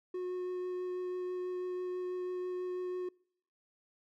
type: tone with vibrato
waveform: triangle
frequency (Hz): 363.5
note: F#4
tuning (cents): -31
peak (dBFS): -33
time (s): 0.14-3.09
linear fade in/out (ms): 5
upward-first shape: triangle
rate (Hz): 6.1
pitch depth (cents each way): 10
effects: noise-tail reverb RT60 0.6 s tail -25 dB re dry